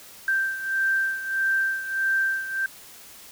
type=beating tone pair; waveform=sine; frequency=1568 / 1569.6 Hz; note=G6 / G6; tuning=0 / +2 cents; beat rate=1.6 Hz; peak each=-23 / -28 dBFS; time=0.28-2.66 s; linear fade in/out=2 ms; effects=white hiss -46 dBFS RMS until 3.31 s